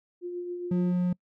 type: tone with tremolo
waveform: sine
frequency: 353.2 Hz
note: F4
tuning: 20 cents sharp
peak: -30 dBFS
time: 0.21-0.93 s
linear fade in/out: 50 ms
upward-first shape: triangle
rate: 7.3 Hz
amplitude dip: 40%
type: tone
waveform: triangle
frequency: 179 Hz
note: F3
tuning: 43 cents sharp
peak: -21 dBFS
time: 0.71-1.13 s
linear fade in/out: 5 ms
effects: noise-tail reverb RT60 0.1 s tail -26 dB re dry